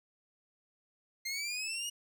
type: linear sweep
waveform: 20% pulse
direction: up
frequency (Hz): 2093 to 2898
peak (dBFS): -30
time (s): 1.25-1.9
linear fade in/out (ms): 10
effects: none